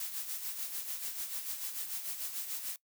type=noise with tremolo; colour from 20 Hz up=blue; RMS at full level=-37 dBFS; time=0-2.76 s; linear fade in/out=2 ms; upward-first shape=sine; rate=6.8 Hz; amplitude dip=55%; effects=noise-tail reverb RT60 0.1 s tail -20 dB re dry